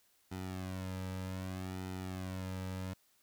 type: tone with flanger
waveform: sawtooth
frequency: 93.3 Hz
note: F#2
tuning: 15 cents sharp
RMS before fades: -41 dBFS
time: 0.31-2.94 s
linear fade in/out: 10 ms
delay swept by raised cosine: 1.8 to 2.8 ms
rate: 0.64 Hz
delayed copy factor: -0.85
effects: white hiss -71 dBFS RMS until 3.22 s